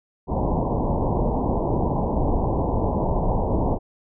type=low-pass noise; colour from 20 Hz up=pink; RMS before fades=-22 dBFS; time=0.27-3.79 s; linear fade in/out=50 ms; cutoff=1000 Hz; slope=96 dB/octave; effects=none